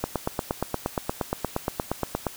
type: click train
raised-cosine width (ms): 1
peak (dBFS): -10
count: 20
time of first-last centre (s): 0.04-2.267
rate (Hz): 8.53
effects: white hiss -43 dBFS RMS until 2.36 s